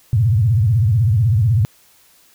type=tone with vibrato; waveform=sine; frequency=109.8 Hz; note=A2; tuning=3 cents flat; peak=-11 dBFS; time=0.13-1.65 s; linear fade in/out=0 ms; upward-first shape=sine; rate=16 Hz; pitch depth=280 cents each way; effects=white hiss -52 dBFS RMS until 2.34 s